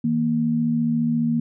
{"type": "tone pair together", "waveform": "sine", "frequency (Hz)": [160.01, 234.6], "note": ["D#3", "A#3"], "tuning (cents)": [49, 11], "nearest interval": "perfect fifth", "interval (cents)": 662, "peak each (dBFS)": [-25, -19], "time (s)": [0.04, 1.4], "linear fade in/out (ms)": 5, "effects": []}